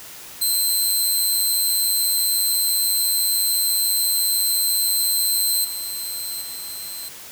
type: tone with level steps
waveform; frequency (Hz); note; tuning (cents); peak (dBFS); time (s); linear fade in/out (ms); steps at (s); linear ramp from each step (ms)
10% pulse; 4098; C8; -37; -11 / -20 / -24; 0.41-7.09; 10; 5.64 / 6.41; 10
effects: white hiss -39 dBFS RMS until 7.31 s